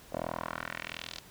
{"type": "tone with band-pass filter sweep", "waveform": "10% pulse", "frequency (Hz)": 41.36, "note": "E1", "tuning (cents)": 7, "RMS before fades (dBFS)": -39, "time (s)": [0.12, 1.2], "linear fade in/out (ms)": 10, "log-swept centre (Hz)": [570, 4600], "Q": 2, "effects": ["pink hiss -54 dBFS RMS until 1.3 s"]}